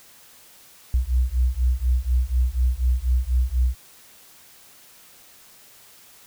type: beating tone pair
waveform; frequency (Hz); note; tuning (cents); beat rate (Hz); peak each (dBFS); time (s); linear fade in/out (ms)
sine; 60.4 / 64.5; B1 / C2; -38 / -24; 4.1; -21; 0.94-3.75; 0
effects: white hiss -50 dBFS RMS until 6.26 s